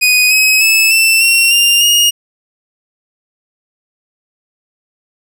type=tone with pitch steps; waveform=sawtooth; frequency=2489 / 2547 / 2607 / 2668 / 2730 / 2794 / 2859 Hz; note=D#7 / D#7 / E7 / E7 / F7 / F7 / F7; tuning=0 / +40 / -20 / +20 / -40 / 0 / +40 cents; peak=-4 dBFS; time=0.01-2.11 s; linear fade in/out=20 ms; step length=300 ms; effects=none